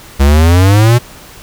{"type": "exponential sweep", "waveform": "square", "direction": "up", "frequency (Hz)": [67.3, 123.47], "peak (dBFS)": -5, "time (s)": [0.19, 0.99], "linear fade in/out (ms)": 20, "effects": ["pink hiss -35 dBFS RMS until 1.42 s"]}